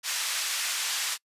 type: band-pass noise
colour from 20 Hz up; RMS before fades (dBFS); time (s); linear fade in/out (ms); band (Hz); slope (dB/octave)
white; -30; 0.03-1.18; 50; 1300 to 7400; 12
effects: noise-tail reverb RT60 0.1 s tail -26 dB re dry + resampled to 32000 Hz